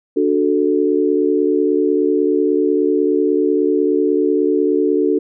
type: chord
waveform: sine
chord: D major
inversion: none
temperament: equal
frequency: 293.7 / 370 / 440 Hz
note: D4 / F#4 / A4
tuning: 0 / 0 / 0 cents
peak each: -17 dBFS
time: 0.16-5.19 s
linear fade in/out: 10 ms
effects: none